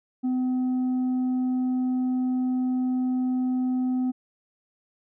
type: tone with tanh clipping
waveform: sine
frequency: 254.3 Hz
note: C4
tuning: 49 cents flat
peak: -23 dBFS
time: 0.23-4.12 s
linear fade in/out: 20 ms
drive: 3 dB
effects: none